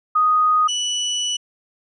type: tone pair in turn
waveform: sine / 30% pulse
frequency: 1244.5 / 2960 Hz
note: D#6 / F#7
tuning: 0 / 0 cents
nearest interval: octave + minor third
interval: 1500 cents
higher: second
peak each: -13 / -17 dBFS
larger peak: first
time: 0.15-0.68 / 0.68-1.37 s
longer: second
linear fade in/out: 10 ms
effects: resampled to 24000 Hz